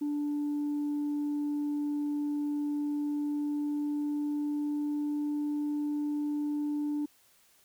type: tone with pitch glide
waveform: sine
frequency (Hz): 292.8 to 294.8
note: D4 to D4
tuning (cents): -5 to +7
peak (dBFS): -27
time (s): 0.01-7.06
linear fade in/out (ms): 10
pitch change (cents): +12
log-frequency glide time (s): 2.69-5.4
effects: tanh soft clip ceiling -27 dBFS + white hiss -64 dBFS RMS until 7.64 s